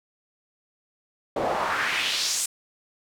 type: noise with band-pass filter sweep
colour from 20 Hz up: pink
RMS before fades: -26 dBFS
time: 1.36-2.46 s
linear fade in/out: 5 ms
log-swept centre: 490 to 8300 Hz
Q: 2.2
effects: none